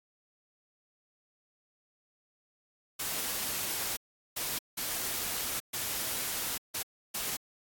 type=noise bursts at uneven times; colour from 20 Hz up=white; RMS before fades=-34 dBFS; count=6; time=2.99-3.97 / 4.36-4.59 / 4.77-5.6 / 5.73-6.58 / 6.74-6.83 / 7.14-7.37 s; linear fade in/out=10 ms; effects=AAC 64 kbps